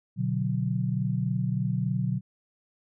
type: chord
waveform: sine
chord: B minor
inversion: none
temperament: equal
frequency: 123.47 / 146.83 / 185 Hz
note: B2 / D3 / F#3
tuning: 0 / 0 / 0 cents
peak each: -28 / -30 / -29 dBFS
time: 0.16-2.21 s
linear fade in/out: 50 ms
effects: none